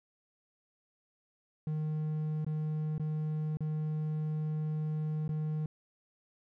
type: tone with dropouts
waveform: triangle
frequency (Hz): 154.2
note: D#3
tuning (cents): -15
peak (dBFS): -29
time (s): 1.67-5.66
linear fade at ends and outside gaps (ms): 2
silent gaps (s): 2.447-2.465 / 2.981-2.997 / 3.571-3.606 / 5.279-5.291
effects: none